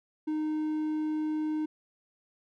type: tone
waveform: triangle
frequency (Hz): 308.4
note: D#4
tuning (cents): -15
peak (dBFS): -26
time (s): 0.27-1.66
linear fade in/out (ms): 10
effects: none